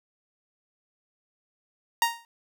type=tone with exponential decay; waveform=sawtooth; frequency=932 Hz; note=A#5; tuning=1 cent flat; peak=-13 dBFS; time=2.02-2.25 s; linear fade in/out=1 ms; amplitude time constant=48 ms; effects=none